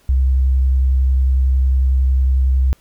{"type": "tone with vibrato", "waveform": "sine", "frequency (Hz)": 65.41, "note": "C2", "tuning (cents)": 0, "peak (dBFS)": -11, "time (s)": [0.09, 2.73], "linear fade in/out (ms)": 0, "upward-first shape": "sine", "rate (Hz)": 11, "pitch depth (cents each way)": 16, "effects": ["pink hiss -55 dBFS RMS until 2.8 s"]}